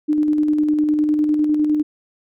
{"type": "tone with tremolo", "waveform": "sine", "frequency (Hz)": 301.6, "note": "D4", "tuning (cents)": 46, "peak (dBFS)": -13, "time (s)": [0.08, 1.83], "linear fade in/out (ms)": 20, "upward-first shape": "square", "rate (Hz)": 9.9, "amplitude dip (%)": 30, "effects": []}